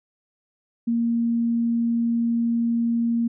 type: tone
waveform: sine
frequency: 233.1 Hz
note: A#3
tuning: in tune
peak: -19 dBFS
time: 0.87-3.28 s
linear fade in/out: 10 ms
effects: none